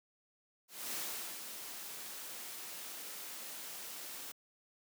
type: noise with ADSR envelope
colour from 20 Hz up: white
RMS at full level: -39 dBFS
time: 0.68-4.32 s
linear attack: 250 ms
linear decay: 440 ms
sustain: -7 dB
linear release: 6 ms
effects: high-pass 200 Hz 12 dB/octave